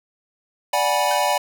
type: chord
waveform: square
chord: G# half-diminished seventh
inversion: second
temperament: equal with one note detuned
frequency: 587.3 / 740 / 830.6 / 974.2 Hz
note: D5 / F#5 / G#5 / B5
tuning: 0 / 0 / 0 / -24 cents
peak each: -24 dBFS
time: 0.73-1.38 s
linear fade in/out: 5 ms
type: tone with exponential decay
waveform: sawtooth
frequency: 1545 Hz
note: G6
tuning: 26 cents flat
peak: -24 dBFS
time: 1.11-1.26 s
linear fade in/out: 1 ms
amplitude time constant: 32 ms
effects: none